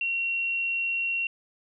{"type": "tone", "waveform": "sine", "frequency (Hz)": 2738, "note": "F7", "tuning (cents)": -35, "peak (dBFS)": -25, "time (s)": [0.01, 1.27], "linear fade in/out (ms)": 2, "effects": []}